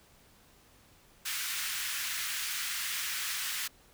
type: high-pass noise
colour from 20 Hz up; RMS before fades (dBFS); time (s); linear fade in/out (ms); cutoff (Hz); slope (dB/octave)
pink; -35; 1.25-3.68; 10; 1500; 24
effects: pink hiss -61 dBFS RMS until 3.93 s